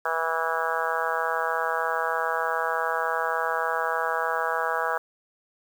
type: harmonic tone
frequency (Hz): 163.3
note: E3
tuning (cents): -16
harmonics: 3 / 4 / 5 / 6 / 7 / 8 / 9 / 10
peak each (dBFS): -32 / -32 / -32 / -32 / -32 / -32 / -32 / -32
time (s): 0.05-4.98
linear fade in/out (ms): 5
effects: 8-bit